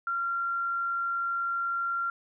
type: tone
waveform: sine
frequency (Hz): 1378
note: F6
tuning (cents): -24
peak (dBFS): -27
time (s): 0.07-2.1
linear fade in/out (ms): 2
effects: none